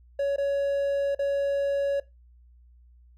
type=tone with dropouts; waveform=triangle; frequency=560 Hz; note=C#5; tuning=18 cents sharp; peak=-21 dBFS; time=0.19-2 s; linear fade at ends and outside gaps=5 ms; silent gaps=0.362-0.381 / 1.149-1.191 s; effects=noise-tail reverb RT60 0.2 s tail -19 dB re dry + added 60 Hz sine -52 dBFS peak until 3.17 s